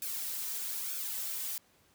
blue noise with flanger, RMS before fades -37 dBFS, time 0.02-1.58 s, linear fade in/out 2 ms, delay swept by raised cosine 0.99 to 3.59 ms, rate 1.1 Hz, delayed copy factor -0.65, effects pink hiss -66 dBFS RMS until 1.94 s + high-pass 80 Hz 12 dB/octave

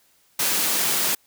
white high-pass noise, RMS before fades -22 dBFS, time 0.39-1.15 s, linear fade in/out 5 ms, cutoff 130 Hz, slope 96 dB/octave, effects white hiss -61 dBFS RMS until 1.26 s

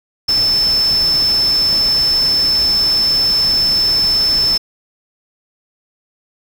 sine tone in noise, 5274 Hz, E8, in tune, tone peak -11 dBFS, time 0.28-4.58 s, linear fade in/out 10 ms, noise pink, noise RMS -27 dBFS, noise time 0.28-4.58 s, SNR +13 dB, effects none

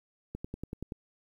click train, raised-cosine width 3 ms, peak -24 dBFS, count 7, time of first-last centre 0.35-0.921 s, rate 10.5 Hz, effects 10-bit

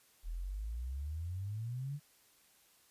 sine exponential sweep, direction up, 39.11 to 150 Hz, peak -37 dBFS, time 0.23-2 s, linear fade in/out 50 ms, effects white hiss -67 dBFS RMS until 2.9 s + resampled to 32000 Hz

